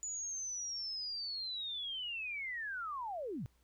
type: linear sweep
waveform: sine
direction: down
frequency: 6980 to 95 Hz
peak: -38 dBFS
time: 0.03-3.46 s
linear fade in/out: 0 ms
effects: added 60 Hz sine -69 dBFS peak until 3.63 s + pink hiss -75 dBFS RMS until 3.63 s